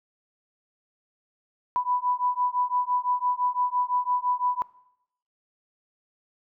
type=beating tone pair; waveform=sine; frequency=987.8 / 993.7 Hz; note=B5 / B5; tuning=0 / +10 cents; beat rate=5.9 Hz; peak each=-26 / -26 dBFS; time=1.76-4.62 s; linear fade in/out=0 ms; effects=noise-tail reverb RT60 0.8 s tail -21 dB re dry